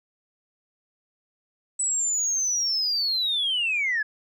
sine linear sweep, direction down, 7970 to 1661.2 Hz, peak -21 dBFS, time 1.79-4.03 s, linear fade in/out 10 ms, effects tanh soft clip ceiling -18 dBFS

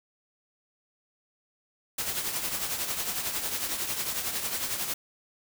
white noise with tremolo, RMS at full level -29 dBFS, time 1.98-4.94 s, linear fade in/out 5 ms, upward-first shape triangle, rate 11 Hz, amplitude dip 60%, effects none

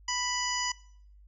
harmonic tone, 987.8 Hz, B5, in tune, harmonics 1 / 2 / 3 / 5 / 6 / 7, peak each -34 / -36 / -37 / -35 / -36 / -36 dBFS, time 0.08-0.72 s, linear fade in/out 5 ms, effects noise-tail reverb RT60 0.6 s tail -21 dB re dry + added 50 Hz sine -52 dBFS peak until 1.27 s

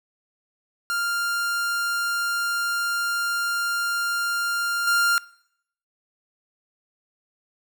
45% pulse tone with level steps, 1396.9 Hz, F6, in tune, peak -23 / -18 dBFS, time 0.9-5.18 s, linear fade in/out 0 ms, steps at 4.87 s, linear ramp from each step 5 ms, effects noise-tail reverb RT60 0.7 s tail -22 dB re dry

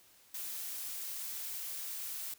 blue noise, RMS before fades -41 dBFS, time 0.34-2.34 s, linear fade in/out 5 ms, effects white hiss -63 dBFS RMS until 2.38 s

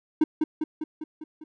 triangle tone with echo, 311.1 Hz, D#4, in tune, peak -13 dBFS, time 0.21-0.24 s, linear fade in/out 5 ms, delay 200 ms, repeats 6, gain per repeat -4 dB, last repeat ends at 1.44 s, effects none

